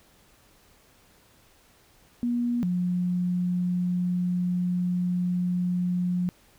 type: tone pair in turn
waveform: sine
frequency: 240.4 / 178.73 Hz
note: B3 / F3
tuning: -46 / +40 cents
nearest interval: perfect fourth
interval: 514 cents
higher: first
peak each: -23 dBFS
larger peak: neither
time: 2.23-2.63 / 2.63-6.29 s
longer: second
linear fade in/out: 0 ms
effects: pink hiss -59 dBFS RMS until 6.58 s